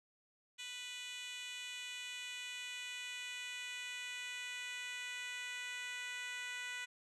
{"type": "tone with high-pass filter sweep", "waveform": "10% pulse", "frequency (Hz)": 493.9, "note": "B4", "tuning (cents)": 0, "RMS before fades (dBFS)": -45, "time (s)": [0.58, 6.86], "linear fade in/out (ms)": 20, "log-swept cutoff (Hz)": [3000, 1800], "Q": 1.6, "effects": ["resampled to 24000 Hz"]}